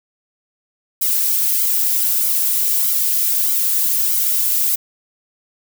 violet noise with flanger, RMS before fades -17 dBFS, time 1.01-4.76 s, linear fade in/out 10 ms, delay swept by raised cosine 1.1 to 3.3 ms, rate 1.6 Hz, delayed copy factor -0.8, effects none

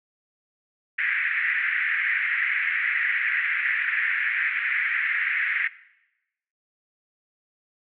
pink band-pass noise, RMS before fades -25 dBFS, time 0.98-5.68 s, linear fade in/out 10 ms, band 1700 to 2200 Hz, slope 48 dB/octave, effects noise-tail reverb RT60 0.9 s tail -18 dB re dry

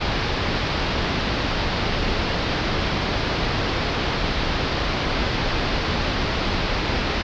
pink low-pass noise, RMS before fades -23 dBFS, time 0-7.23 s, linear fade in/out 20 ms, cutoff 5000 Hz, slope 48 dB/octave, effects none

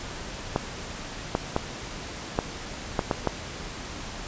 clicks, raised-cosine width 1 ms, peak -8 dBFS, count 7, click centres 0.561 / 1.351 / 1.564 / 2.389 / 2.992 / 3.112 / 3.273 s, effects pink hiss -37 dBFS RMS until 4.27 s + resampled to 16000 Hz

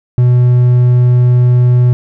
triangle tone, 123.47 Hz, B2, in tune, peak -3 dBFS, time 0.18-1.93 s, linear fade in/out 0 ms, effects none

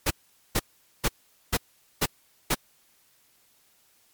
pink noise bursts, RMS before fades -23 dBFS, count 6, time 0.06-2.548 s, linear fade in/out 10 ms, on 48 ms, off 440 ms, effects white hiss -63 dBFS RMS until 4.13 s + MP3 96 kbps

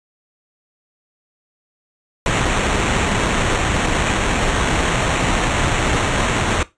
pink noise with sample-and-hold, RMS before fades -18 dBFS, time 2.26-6.63 s, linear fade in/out 2 ms, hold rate 4900 Hz, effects noise-tail reverb RT60 0.2 s tail -17 dB re dry + resampled to 22050 Hz

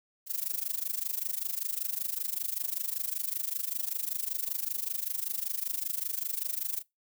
violet noise with amplitude modulation, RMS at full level -30 dBFS, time 0.26-6.83 s, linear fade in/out 50 ms, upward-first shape sine, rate 25.2 Hz, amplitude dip 90%, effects noise-tail reverb RT60 0.2 s tail -23 dB re dry

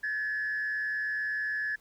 sine tone with frequency modulation, 1712 Hz, A6, 48 cents flat, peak -28 dBFS, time 0.03-1.76 s, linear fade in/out 10 ms, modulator 127 Hz, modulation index 0.53, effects tanh soft clip ceiling -25 dBFS + pink hiss -64 dBFS RMS until 1.8 s

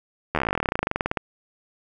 slowing click train, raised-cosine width 0.5 ms, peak -7 dBFS, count 29, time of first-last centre 0.35-1.172 s, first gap 12 ms, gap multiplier 1.06, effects none

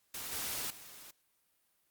white noise with level steps, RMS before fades -42 / -38 / -52 dBFS, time 0.14-1.11 s, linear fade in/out 5 ms, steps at 0.32 / 0.7 s, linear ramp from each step 5 ms, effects white hiss -75 dBFS RMS until 1.9 s + Opus 48 kbps

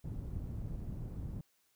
white low-pass noise, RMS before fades -41 dBFS, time 0.04-1.41 s, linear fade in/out 5 ms, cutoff 110 Hz, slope 12 dB/octave, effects white hiss -74 dBFS RMS until 1.75 s

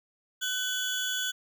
30% pulse tone pair together, 1508 / 3388 Hz, F#6 / G#7, +32 / +34 cents, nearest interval octave + major second, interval 1402 cents, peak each -29 / -29 dBFS, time 0.41-1.32 s, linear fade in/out 20 ms, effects none

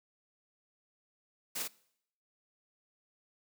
white noise with echo, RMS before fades -37 dBFS, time 1.55-1.63 s, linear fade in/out 10 ms, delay 50 ms, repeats 1, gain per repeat -2 dB, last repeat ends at 1.68 s, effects noise-tail reverb RT60 0.7 s tail -22 dB re dry + high-pass 150 Hz 12 dB/octave

